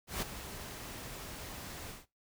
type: noise with ADSR envelope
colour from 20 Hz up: pink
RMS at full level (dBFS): -34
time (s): 0.07-2.06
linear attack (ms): 150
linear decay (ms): 14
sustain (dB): -11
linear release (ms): 170
effects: noise-tail reverb RT60 0.2 s tail -18 dB re dry